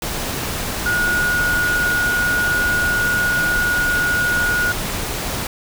sine tone in noise, 1447 Hz, F#6, 39 cents flat, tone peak -16 dBFS, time 0.86-4.72 s, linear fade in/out 2 ms, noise pink, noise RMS -24 dBFS, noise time 0.02-5.47 s, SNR +5 dB, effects none

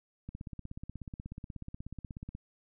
click train, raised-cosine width 5 ms, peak -29 dBFS, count 35, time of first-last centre 0.29-2.351 s, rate 16.5 Hz, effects none

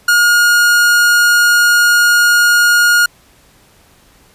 45% pulse tone, 1430 Hz, F6, 41 cents sharp, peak -7 dBFS, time 0.08-3.06 s, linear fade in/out 5 ms, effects pink hiss -48 dBFS RMS until 4.34 s + resampled to 32000 Hz

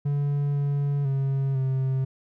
triangle tone with pitch steps, 143.3 / 142.4 / 136.1 / 132.4 Hz, D3 / C#3 / C#3 / C3, -42 / +47 / -31 / +21 cents, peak -20 dBFS, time 0.05-2.05 s, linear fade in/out 10 ms, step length 500 ms, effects none

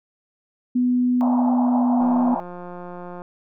sine tone with pitch glide, 248 to 246.3 Hz, B3 to B3, +7 to -5 cents, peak -16 dBFS, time 0.75-2.35 s, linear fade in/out 10 ms, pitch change -12 cents, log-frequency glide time 1.18-1.87 s
white band-pass noise, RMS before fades -27 dBFS, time 1.21-2.4 s, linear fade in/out 0 ms, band 640 to 930 Hz, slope 48 dB/octave
click train, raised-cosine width 1 ms, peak -23 dBFS, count 215, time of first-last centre 2.01-3.219 s, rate 177 Hz
effects none

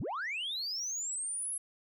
sine linear sweep, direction up, 55 to 10950 Hz, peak -32 dBFS, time 0-1.58 s, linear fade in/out 5 ms, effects tanh soft clip ceiling -32 dBFS

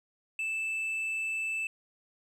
triangle tone with tanh clipping, 2637 Hz, E7, in tune, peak -31 dBFS, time 0.39-1.67 s, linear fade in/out 2 ms, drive 8 dB, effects none

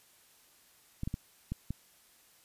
clicks, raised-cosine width 5 ms, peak -22 dBFS, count 5, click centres 1.034 / 1.075 / 1.141 / 1.52 / 1.706 s, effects white hiss -63 dBFS RMS until 2.44 s + resampled to 32000 Hz

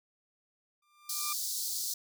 sawtooth tone with exponential growth, 1191 Hz, D6, 24 cents sharp, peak -30 dBFS, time 0.82-1.33 s, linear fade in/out 5 ms, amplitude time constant 110 ms
pink high-pass noise, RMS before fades -35 dBFS, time 1.09-1.94 s, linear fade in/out 5 ms, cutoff 4200 Hz, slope 48 dB/octave
effects none

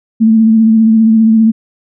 sine tone with vibrato, 222.3 Hz, A3, 18 cents sharp, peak -4 dBFS, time 0.2-1.52 s, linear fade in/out 20 ms, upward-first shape sine, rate 15 Hz, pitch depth 30 cents each way, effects none

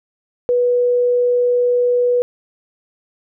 sine tone, 489.4 Hz, B4, 16 cents flat, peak -12 dBFS, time 0.49-2.22 s, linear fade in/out 0 ms, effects none

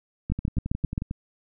two click trains, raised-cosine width 5 ms, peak -17 / -12 dBFS, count 10 / 6, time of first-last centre 0.3-1.111 / 0.32-0.979 s, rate 11.1 / 7.59 Hz, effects none

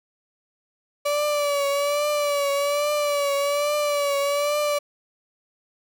35% pulse tone with vibrato, 577 Hz, D5, 31 cents flat, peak -19 dBFS, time 1.05-4.79 s, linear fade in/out 10 ms, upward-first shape triangle, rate 1.2 Hz, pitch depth 55 cents each way, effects none

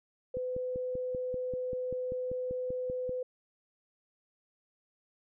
sine tone, 505 Hz, B4, 39 cents sharp, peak -32 dBFS, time 0.34-3.23 s, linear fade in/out 5 ms
click train, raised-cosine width 3 ms, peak -29 dBFS, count 15, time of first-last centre 0.37-3.094 s, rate 5.14 Hz
effects none

